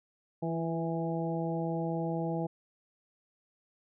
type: harmonic tone with a mistuned harmonic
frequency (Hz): 164.81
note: E3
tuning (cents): 0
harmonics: 1 / 2 / 3 / 4 / 5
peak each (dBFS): -33 / -36 / -38 / -39 / -40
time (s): 0.42-2.47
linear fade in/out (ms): 10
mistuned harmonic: 2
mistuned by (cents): +21
effects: none